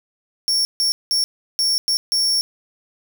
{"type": "tone bursts at uneven times", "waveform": "40% pulse", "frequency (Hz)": 5480, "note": "F8", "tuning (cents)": -34, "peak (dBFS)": -15, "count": 6, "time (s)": [[0.48, 0.65], [0.8, 0.92], [1.11, 1.24], [1.59, 1.78], [1.88, 1.97], [2.12, 2.41]], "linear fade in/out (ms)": 0, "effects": ["8-bit"]}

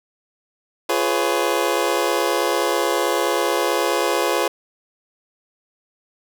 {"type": "chord", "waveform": "25% pulse", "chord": "C# dominant seventh", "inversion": "first", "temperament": "just", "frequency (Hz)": [346.5, 415.8, 498.9, 554.4], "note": ["E#4", "G#4", "B4", "C#5"], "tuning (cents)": [-14, 2, 17, 0], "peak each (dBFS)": -20, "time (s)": [0.89, 4.48], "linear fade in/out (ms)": 5, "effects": []}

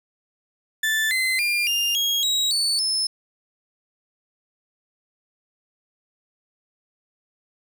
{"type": "tone with pitch steps", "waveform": "35% pulse", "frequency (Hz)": [1758, 2055, 2401, 2807, 3281, 3834, 4481, 5238], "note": ["A6", "C7", "D7", "F7", "G#7", "A#7", "C#8", "E8"], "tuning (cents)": [-2, -32, 38, 8, -22, 48, 18, -12], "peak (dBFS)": -18, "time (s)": [0.83, 3.07], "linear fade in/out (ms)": 5, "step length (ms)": 280, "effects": ["9-bit"]}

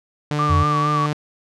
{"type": "tone with pitch glide", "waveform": "sawtooth", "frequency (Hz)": [148.5, 149.53], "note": ["D3", "D3"], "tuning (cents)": [20, 32], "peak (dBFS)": -16, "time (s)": [0.31, 1.13], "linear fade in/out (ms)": 0, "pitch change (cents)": 12, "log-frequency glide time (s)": [0.67, 0.73]}
{"type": "tone with vibrato", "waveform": "sine", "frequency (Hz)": 1161, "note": "D6", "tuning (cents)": -20, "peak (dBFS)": -18, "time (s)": [0.39, 1.06], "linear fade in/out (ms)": 0, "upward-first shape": "sine", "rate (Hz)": 4.4, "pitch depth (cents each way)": 54}
{"type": "tone", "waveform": "sine", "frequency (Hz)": 87.31, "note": "F2", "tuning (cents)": 0, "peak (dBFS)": -15, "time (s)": [0.49, 0.64], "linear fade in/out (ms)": 20}
{"effects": ["low-pass 6000 Hz 12 dB/octave"]}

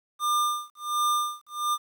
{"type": "tone with tremolo", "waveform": "square", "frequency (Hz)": 1200, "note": "D6", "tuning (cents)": 37, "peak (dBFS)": -22, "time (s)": [0.19, 1.78], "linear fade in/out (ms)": 50, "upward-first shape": "sine", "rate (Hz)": 1.4, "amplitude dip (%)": 100, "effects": ["10-bit"]}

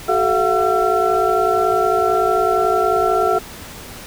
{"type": "tone cluster", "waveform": "sine", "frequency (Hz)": [375.2, 431.2, 681, 732, 1349], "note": ["F#4", "A4", "F5", "F#5", "E6"], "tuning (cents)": [24, -35, -44, -19, 40], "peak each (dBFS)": -20, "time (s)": [0.08, 3.39], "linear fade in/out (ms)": 10, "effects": ["pink hiss -35 dBFS RMS until 4.06 s"]}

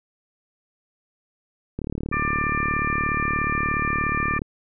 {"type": "click train", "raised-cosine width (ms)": 3, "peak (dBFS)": -15, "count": 98, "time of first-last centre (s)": [1.79, 4.419], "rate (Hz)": 36.9}
{"type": "harmonic tone", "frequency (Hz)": 594, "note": "D5", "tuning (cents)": 20, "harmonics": [2, 3, 4], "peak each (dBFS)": [-25, -27, -28], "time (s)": [2.12, 4.39], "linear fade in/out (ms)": 10}
{"effects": []}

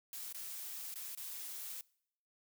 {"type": "noise with dropouts", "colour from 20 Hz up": "blue", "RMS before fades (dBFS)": -45, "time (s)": [0.13, 1.81], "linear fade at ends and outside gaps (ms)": 1, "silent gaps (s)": [[0.326, 0.346], [0.941, 0.957], [1.15, 1.174]], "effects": ["noise-tail reverb RT60 0.7 s tail -24 dB re dry"]}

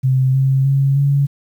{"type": "tone with pitch steps", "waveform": "sine", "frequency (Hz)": [130.81, 134.02, 137.31, 140.69], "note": ["C3", "C3", "C#3", "C#3"], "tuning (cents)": [0, 42, -16, 26], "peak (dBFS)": -11, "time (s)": [0.03, 1.27], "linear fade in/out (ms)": 20, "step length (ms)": 310, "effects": ["8-bit"]}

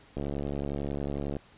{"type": "click train", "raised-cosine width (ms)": 2, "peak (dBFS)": -20, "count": 86, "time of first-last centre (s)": [0.17, 1.367], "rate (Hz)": 71, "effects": ["pink hiss -57 dBFS RMS until 1.57 s", "resampled to 8000 Hz"]}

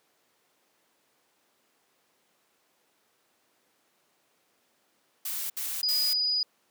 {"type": "noise bursts", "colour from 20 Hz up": "blue", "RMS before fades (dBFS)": -33, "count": 3, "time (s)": [5.25, 6.134], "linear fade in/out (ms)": 5, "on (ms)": 250, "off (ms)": 67}
{"type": "tone", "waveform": "sine", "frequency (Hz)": 4938, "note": "D#8", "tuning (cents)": -14, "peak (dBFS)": -24, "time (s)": [5.83, 6.43], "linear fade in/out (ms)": 2}
{"effects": ["pink hiss -69 dBFS RMS until 6.7 s", "high-pass 300 Hz 12 dB/octave"]}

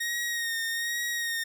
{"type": "tone with vibrato", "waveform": "sawtooth", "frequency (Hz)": 1864.7, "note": "A#6", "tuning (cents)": 0, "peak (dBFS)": -25, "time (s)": [0, 1.44], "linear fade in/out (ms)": 10, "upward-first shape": "sine", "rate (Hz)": 1.2, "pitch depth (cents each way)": 32, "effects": []}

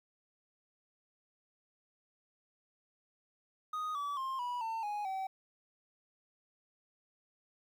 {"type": "tone with pitch steps", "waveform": "triangle", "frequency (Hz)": [1244.5, 1147.8, 1058.7, 976.4, 900.6, 830.6, 766.1], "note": ["D#6", "D6", "C6", "B5", "A5", "G#5", "G5"], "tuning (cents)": [0, -40, 20, -20, 40, 0, -40], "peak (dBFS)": -33, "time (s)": [3.73, 5.27], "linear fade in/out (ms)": 5, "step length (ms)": 220, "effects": ["11-bit"]}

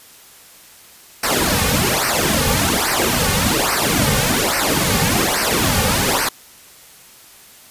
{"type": "noise with flanger", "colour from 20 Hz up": "pink", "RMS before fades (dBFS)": -17, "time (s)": [1.23, 6.29], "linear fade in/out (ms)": 5, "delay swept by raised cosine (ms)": [0.28, 3.08], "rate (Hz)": 1.2, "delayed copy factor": -0.85, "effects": ["white hiss -44 dBFS RMS until 7.7 s", "resampled to 32000 Hz"]}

